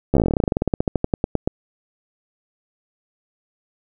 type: slowing click train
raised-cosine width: 2 ms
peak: -4 dBFS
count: 28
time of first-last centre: 0.14-1.475 s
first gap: 13 ms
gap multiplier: 1.09
effects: none